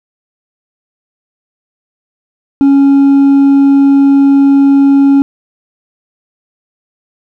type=tone with hard clipping; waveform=sine; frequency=277.2 Hz; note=C#4; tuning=in tune; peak=-4 dBFS; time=2.61-5.22 s; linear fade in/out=0 ms; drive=2 dB; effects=none